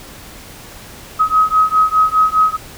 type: beating tone pair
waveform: sine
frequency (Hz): 1267 / 1271.9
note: D#6 / D#6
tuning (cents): +31 / +38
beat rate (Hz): 4.9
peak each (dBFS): -13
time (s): 1.19-2.57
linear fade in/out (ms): 20
effects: pink hiss -36 dBFS RMS until 2.77 s